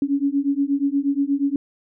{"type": "beating tone pair", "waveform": "sine", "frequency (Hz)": [276.2, 284.6], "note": ["C#4", "C#4"], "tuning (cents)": [-6, 46], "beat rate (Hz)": 8.4, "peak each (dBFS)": -21, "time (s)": [0.02, 1.56], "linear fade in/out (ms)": 2, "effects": []}